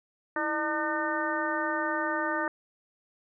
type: harmonic tone with a mistuned harmonic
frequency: 302.7 Hz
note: D#4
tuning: 48 cents flat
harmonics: 1 / 2 / 3 / 4 / 5 / 6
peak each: -34 / -34 / -34 / -34 / -34 / -34 dBFS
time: 0.36-2.48 s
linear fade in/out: 2 ms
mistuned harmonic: 1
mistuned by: +120 cents
effects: none